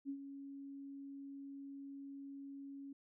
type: tone with ADSR envelope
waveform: sine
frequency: 277.2 Hz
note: C#4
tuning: in tune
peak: -38 dBFS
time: 0.05-2.93 s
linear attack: 42 ms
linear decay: 78 ms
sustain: -9 dB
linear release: 6 ms
effects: none